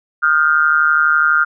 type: tone with amplitude modulation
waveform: sine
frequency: 1400 Hz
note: F6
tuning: 4 cents sharp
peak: -6 dBFS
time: 0.22-1.45 s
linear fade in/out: 20 ms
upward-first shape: sine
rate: 152 Hz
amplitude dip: 95%
effects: none